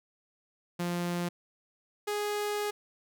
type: tone pair in turn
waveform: sawtooth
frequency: 174.61 / 415.3 Hz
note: F3 / G#4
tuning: 0 / 0 cents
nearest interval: octave + minor third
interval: 1500 cents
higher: second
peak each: -26 dBFS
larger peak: neither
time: 0.79-1.29 / 2.07-2.71 s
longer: second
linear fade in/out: 10 ms
effects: none